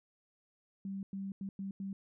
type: tone bursts at uneven times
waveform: sine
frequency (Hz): 195.1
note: G3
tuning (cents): -8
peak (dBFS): -37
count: 5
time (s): 0.85-1.03 / 1.13-1.32 / 1.41-1.49 / 1.59-1.71 / 1.8-1.93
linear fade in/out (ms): 2
effects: none